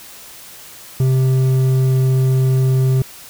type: tone with hard clipping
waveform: sine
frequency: 130.81 Hz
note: C3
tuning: in tune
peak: -13 dBFS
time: 1-3.02 s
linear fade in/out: 2 ms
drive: 6 dB
effects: white hiss -38 dBFS RMS until 3.29 s